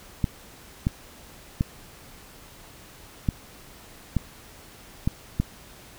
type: clicks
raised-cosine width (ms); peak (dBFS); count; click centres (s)
5; -9; 7; 0.242 / 0.869 / 1.609 / 3.288 / 4.167 / 5.075 / 5.4
effects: pink hiss -48 dBFS RMS until 5.98 s